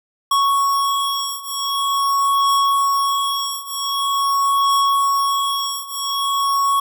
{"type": "beating tone pair", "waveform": "square", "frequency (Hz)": [1108.7, 1109.15], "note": ["C#6", "C#6"], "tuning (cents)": [0, 1], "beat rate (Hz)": 0.45, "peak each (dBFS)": [-21, -19], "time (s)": [0.31, 6.8], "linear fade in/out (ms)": 5, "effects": []}